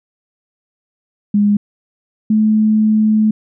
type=tone pair in turn; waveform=sine; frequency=205.6 / 215.8 Hz; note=G#3 / A3; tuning=-17 / -33 cents; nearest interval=minor second; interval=84 cents; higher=second; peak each=-9 dBFS; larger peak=neither; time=1.34-1.57 / 2.3-3.31 s; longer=second; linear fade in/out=5 ms; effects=none